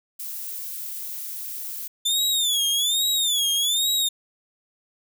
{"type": "noise", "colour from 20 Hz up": "violet", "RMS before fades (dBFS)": -33, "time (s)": [0.19, 1.88], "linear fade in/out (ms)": 10}
{"type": "tone with vibrato", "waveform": "sawtooth", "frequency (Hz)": 3520, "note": "A7", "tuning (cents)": 0, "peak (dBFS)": -17, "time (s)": [2.05, 4.09], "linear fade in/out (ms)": 10, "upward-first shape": "sine", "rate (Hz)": 1.2, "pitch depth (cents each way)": 150}
{"effects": []}